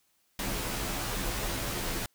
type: noise with comb filter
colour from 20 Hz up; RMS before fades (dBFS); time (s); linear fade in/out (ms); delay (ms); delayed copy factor
pink; -33; 0.39-2.06; 2; 13; -0.8
effects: white hiss -71 dBFS RMS until 2.14 s